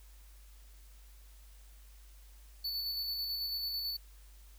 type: tone with tremolo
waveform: square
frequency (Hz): 4472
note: C#8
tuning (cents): +14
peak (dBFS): -34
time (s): 2.64-3.97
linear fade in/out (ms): 10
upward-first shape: square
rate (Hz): 9.1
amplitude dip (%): 25
effects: added 50 Hz sine -53 dBFS peak until 4.58 s + white hiss -64 dBFS RMS until 4.58 s